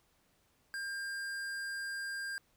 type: tone with tanh clipping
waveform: sine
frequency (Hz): 1600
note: G6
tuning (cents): +35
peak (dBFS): -39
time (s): 0.74-2.38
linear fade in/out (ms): 0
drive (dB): 18
effects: pink hiss -72 dBFS RMS until 2.56 s